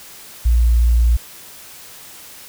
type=tone; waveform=sine; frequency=58.5 Hz; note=A#1; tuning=7 cents sharp; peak=-10 dBFS; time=0.45-1.17 s; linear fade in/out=10 ms; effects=white hiss -39 dBFS RMS until 2.48 s